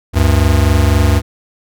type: tone pair together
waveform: square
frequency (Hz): 71.9 / 95.82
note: D2 / G2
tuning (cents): -36 / -39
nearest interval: perfect fourth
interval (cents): 497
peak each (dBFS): -12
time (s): 0.13-1.22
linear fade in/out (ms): 50
effects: none